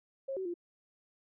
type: tone with pitch steps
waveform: sine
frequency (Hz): 540 / 378.5 / 347.6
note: C#5 / F#4 / F4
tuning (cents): -45 / +39 / -8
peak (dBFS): -34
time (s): 0.28-0.541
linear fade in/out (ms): 10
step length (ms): 87
effects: none